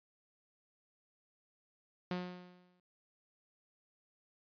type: tone with exponential decay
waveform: sawtooth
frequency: 179.8 Hz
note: F#3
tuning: 49 cents flat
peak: -30 dBFS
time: 2.11-2.8 s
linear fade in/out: 2 ms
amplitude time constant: 150 ms
effects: resampled to 11025 Hz